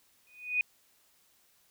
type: tone with exponential growth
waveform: sine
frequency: 2481 Hz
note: D#7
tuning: 6 cents flat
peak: -22 dBFS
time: 0.27-0.61 s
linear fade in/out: 1 ms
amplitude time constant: 72 ms
effects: white hiss -67 dBFS RMS until 1.7 s